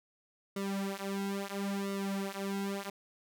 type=tone with flanger; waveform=sawtooth; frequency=197.4 Hz; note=G3; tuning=12 cents sharp; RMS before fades=-36 dBFS; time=0.56-2.9 s; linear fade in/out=5 ms; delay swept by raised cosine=1.2 to 6.8 ms; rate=0.74 Hz; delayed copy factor=-0.95; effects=none